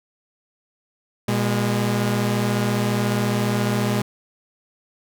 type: tone pair together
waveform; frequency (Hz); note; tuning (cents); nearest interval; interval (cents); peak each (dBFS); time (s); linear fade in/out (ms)
sawtooth; 119.8 / 205.1; A#2 / G#3; +48 / -21; major sixth; 931; -18; 1.28-4.02; 5
effects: none